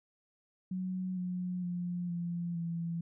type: tone with pitch steps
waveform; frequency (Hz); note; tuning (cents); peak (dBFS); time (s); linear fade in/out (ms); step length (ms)
sine; 185 / 180.67 / 176.44 / 172.31 / 168.28; F#3 / F#3 / F3 / F3 / E3; 0 / -41 / +18 / -23 / +36; -33; 0.71-3.01; 5; 460
effects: none